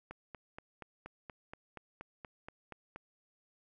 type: click train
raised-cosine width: 0.5 ms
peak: -30 dBFS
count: 13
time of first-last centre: 0.11-2.96 s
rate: 4.21 Hz
effects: none